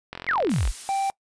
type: click train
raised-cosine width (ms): 0.3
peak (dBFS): -17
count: 25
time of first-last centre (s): 0.13-0.675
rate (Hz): 44
type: exponential sweep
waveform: sine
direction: down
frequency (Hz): 2349 to 34.49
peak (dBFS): -20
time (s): 0.27-0.72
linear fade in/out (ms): 20
type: noise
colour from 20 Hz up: blue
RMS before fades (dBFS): -35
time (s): 0.49-1.11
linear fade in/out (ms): 20
type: tone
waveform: triangle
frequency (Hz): 784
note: G5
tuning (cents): 0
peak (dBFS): -20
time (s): 0.89-1.1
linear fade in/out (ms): 0
effects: noise-tail reverb RT60 0.1 s tail -24 dB re dry + resampled to 22050 Hz